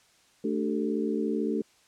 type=harmonic tone with a mistuned harmonic; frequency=73.7 Hz; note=D2; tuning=7 cents sharp; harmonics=3 / 4 / 5 / 6; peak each=-30 / -31 / -32 / -33 dBFS; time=0.44-1.62 s; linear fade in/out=5 ms; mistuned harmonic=5; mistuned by=+71 cents; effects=white hiss -62 dBFS RMS until 1.87 s + low-pass 8000 Hz 12 dB/octave